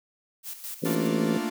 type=noise with tremolo; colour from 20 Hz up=blue; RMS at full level=-36 dBFS; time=0.43-1.09 s; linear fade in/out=50 ms; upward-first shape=square; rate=4.8 Hz; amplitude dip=65%
type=harmonic tone; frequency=55.2 Hz; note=A1; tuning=6 cents sharp; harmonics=3 / 4 / 5 / 6 / 7 / 8 / 9 / 10; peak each=-30 / -31 / -31 / -37 / -34 / -37 / -34 / -40 dBFS; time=0.82-1.38 s; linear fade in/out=10 ms
type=chord; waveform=45% pulse; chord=Bb major seventh; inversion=third; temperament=equal; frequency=220 / 233.1 / 293.7 / 349.2 Hz; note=A3 / Bb3 / D4 / F4; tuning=0 / 0 / 0 / 0 cents; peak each=-33 dBFS; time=0.85-1.5 s; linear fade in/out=10 ms
effects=none